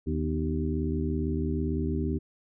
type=harmonic tone with a mistuned harmonic; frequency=77.78 Hz; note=D#2; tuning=in tune; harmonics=1 / 2 / 3 / 4 / 5; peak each=-30 / -33 / -32 / -34 / -35 dBFS; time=0.06-2.19 s; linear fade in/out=20 ms; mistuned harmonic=3; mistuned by=+84 cents; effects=none